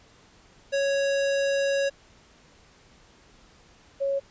square / sine tone pair in turn, 554.4 / 551.9 Hz, C#5 / C#5, 0 / -8 cents, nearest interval unison, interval 8 cents, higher first, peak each -23 dBFS, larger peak neither, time 0.72-1.9 / 4-4.2 s, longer first, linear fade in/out 20 ms, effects pink hiss -56 dBFS RMS until 4.3 s + resampled to 16000 Hz

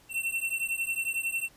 square beating tone pair, 2700 / 2711 Hz, E7 / E7, +41 / +48 cents, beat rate 11 Hz, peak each -33 / -32 dBFS, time 0.09-1.49 s, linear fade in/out 50 ms, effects pink hiss -59 dBFS RMS until 1.56 s + resampled to 32000 Hz

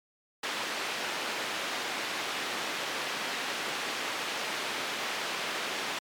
white band-pass noise, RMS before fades -34 dBFS, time 0.43-5.99 s, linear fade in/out 5 ms, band 260 to 3200 Hz, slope 12 dB/octave, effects MP3 96 kbps

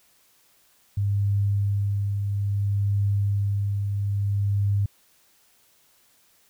sine tone with tremolo, 100.7 Hz, G2, 47 cents sharp, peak -19 dBFS, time 0.97-4.86 s, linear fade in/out 5 ms, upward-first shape triangle, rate 0.6 Hz, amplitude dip 40%, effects white hiss -61 dBFS RMS until 6.49 s

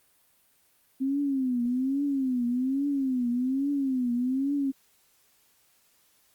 sine tone with vibrato, 261.6 Hz, C4, in tune, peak -24 dBFS, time 1-4.72 s, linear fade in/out 20 ms, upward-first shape triangle, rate 1.2 Hz, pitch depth 170 cents each way, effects white hiss -65 dBFS RMS until 6.34 s + Opus 32 kbps

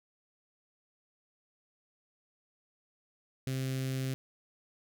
sawtooth tone with notch filter, 131.9 Hz, C3, 14 cents sharp, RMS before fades -34 dBFS, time 3.47-4.14 s, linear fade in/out 0 ms, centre 930 Hz, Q 0.54, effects none

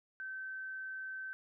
sine tone, 1541 Hz, G6, 30 cents flat, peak -40 dBFS, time 0.2-1.33 s, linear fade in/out 0 ms, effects none

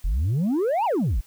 sine exponential two-way sweep, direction up then down, 38.89 to 987.8 to 38.89 Hz, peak -17 dBFS, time 0.04-1.21 s, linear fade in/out 10 ms, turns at 0.85 s, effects tanh soft clip ceiling -19 dBFS + white hiss -55 dBFS RMS until 1.26 s

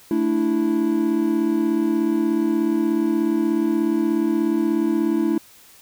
triangle chord, A suspended fourth, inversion none, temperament just, 220 / 293.3 / 330 Hz, A3 / D4 / E4, 0 / -2 / +2 cents, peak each -22 / -21 / -18 dBFS, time 0.11-5.38 s, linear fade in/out 2 ms, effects white hiss -49 dBFS RMS until 5.81 s

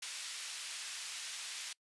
pink band-pass noise, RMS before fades -44 dBFS, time 0.02-1.73 s, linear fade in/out 5 ms, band 2500 to 10000 Hz, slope 12 dB/octave, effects noise-tail reverb RT60 0.1 s tail -24 dB re dry + resampled to 24000 Hz

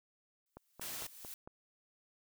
blue noise with exponential growth, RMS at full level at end -46 dBFS, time 0.46-1.34 s, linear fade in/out 1 ms, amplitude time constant 190 ms
click train, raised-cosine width 1 ms, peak -35 dBFS, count 5, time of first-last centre 0.57-1.475 s, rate 4.42 Hz
white noise, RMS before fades -43 dBFS, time 0.81-1.07 s, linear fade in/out 5 ms
effects none

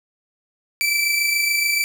sawtooth tone pair together, 2322 / 2349 Hz, D7 / D7, -20 / 0 cents, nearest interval unison, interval 20 cents, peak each -15 / -22 dBFS, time 0.81-1.84 s, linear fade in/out 0 ms, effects none

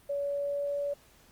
sine tone with pitch glide, 567 to 571.3 Hz, C#5 to D5, +39 to -48 cents, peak -29 dBFS, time 0.09-0.94 s, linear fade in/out 10 ms, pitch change +13 cents, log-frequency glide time 0.23-0.67 s, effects pink hiss -60 dBFS RMS until 1.31 s + Opus 32 kbps

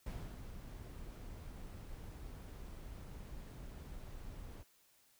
brown noise with ADSR envelope, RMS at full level -42 dBFS, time 0.06-4.64 s, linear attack 6 ms, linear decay 300 ms, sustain -7 dB, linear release 29 ms, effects white hiss -70 dBFS RMS until 5.19 s

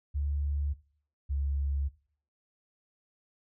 sine tone pair in turn, 72 / 69.91 Hz, D2 / C#2, -34 / +15 cents, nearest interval minor second, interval 51 cents, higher first, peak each -28 dBFS, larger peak neither, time 0.14-0.74 / 1.29-1.89 s, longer neither, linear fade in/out 20 ms, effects noise-tail reverb RT60 0.5 s tail -18 dB re dry

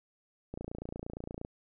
click train, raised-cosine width 2 ms, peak -26 dBFS, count 27, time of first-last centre 0.54-1.449 s, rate 28.6 Hz, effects none

